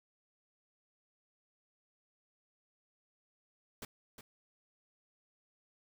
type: noise with echo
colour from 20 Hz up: pink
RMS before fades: -45 dBFS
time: 3.82-3.85 s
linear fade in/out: 2 ms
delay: 360 ms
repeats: 1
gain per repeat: -8 dB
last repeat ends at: 4.21 s
effects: none

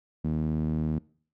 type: tone with band-pass filter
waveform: sawtooth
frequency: 77.9 Hz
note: D#2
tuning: 3 cents sharp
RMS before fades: -28 dBFS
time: 0.24-0.99 s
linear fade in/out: 10 ms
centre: 200 Hz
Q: 2.6
effects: noise-tail reverb RT60 0.5 s tail -23 dB re dry

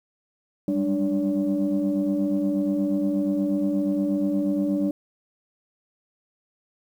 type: tone cluster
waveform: sine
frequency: 192.8 / 201.2 / 294.3 / 570 Hz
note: G3 / G3 / D4 / C#5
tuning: -28 / +45 / +4 / +48 cents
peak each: -29 / -27 / -22 / -31 dBFS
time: 0.68-4.91 s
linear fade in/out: 2 ms
effects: tanh soft clip ceiling -13 dBFS + 9-bit

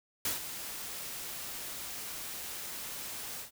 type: noise with ADSR envelope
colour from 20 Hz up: white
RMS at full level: -31 dBFS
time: 0.25-3.51 s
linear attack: 4 ms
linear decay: 140 ms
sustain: -10 dB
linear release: 110 ms
effects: none

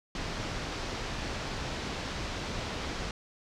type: low-pass noise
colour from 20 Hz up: pink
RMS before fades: -36 dBFS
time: 0.15-3.11 s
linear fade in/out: 2 ms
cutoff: 5900 Hz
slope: 24 dB/octave
effects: none

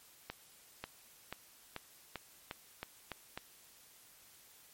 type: accelerating click train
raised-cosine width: 0.3 ms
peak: -24 dBFS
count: 9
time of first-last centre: 0.3-3.375 s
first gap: 540 ms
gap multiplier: 0.9
effects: white hiss -61 dBFS RMS until 4.73 s + MP3 64 kbps

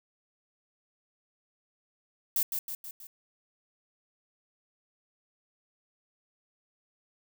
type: noise with echo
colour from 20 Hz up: violet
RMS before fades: -27 dBFS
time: 2.36-2.43 s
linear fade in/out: 2 ms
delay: 160 ms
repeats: 4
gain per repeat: -5 dB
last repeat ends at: 3.07 s
effects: none

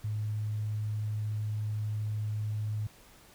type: tone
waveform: sine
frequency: 106.6 Hz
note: G#2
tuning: 46 cents sharp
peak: -30 dBFS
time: 0.04-2.87 s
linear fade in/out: 5 ms
effects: pink hiss -57 dBFS RMS until 3.34 s

